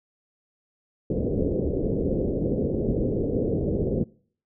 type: low-pass noise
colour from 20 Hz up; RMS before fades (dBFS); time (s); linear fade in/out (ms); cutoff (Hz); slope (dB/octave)
white; -25; 1.1-4.04; 5; 510; 48
effects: noise-tail reverb RT60 0.5 s tail -23 dB re dry